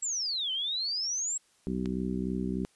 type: exponential two-way sweep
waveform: sine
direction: down then up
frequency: 7770 to 3018 to 7770 Hz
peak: -29 dBFS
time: 0.02-1.38 s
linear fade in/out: 10 ms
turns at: 0.52 s
type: harmonic tone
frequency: 63.3 Hz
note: B1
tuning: 43 cents sharp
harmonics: 1 / 2 / 3 / 4 / 5 / 6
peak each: -40 / -44 / -32 / -35 / -39 / -38 dBFS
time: 1.67-2.65 s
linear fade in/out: 0 ms
type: click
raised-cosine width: 0.2 ms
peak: -26 dBFS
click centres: 1.858 s
effects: white hiss -66 dBFS RMS until 2.75 s + resampled to 24000 Hz